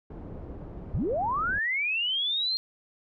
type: low-pass noise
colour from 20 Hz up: pink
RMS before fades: -40 dBFS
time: 0.1-1.59 s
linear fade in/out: 5 ms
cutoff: 510 Hz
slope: 12 dB/octave
type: linear sweep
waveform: sine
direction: up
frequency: 51.6 to 4242 Hz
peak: -25 dBFS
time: 0.94-2.57 s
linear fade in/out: 0 ms
effects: none